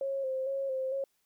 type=tone with vibrato; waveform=sine; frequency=535 Hz; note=C5; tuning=38 cents sharp; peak=-30 dBFS; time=0.01-1.04 s; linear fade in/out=2 ms; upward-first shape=square; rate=2.2 Hz; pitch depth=33 cents each way; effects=white hiss -75 dBFS RMS until 1.25 s